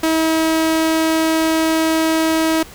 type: tone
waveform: sawtooth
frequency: 320.9 Hz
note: E4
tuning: 46 cents flat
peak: -10 dBFS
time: 0.03-2.63 s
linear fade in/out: 5 ms
effects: pink hiss -39 dBFS RMS until 2.74 s